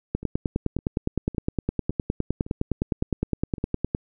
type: two click trains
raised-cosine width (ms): 3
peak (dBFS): -23 / -10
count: 7 / 38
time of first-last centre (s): 0.23-3.582 / 0.15-3.949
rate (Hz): 1.79 / 9.74
effects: none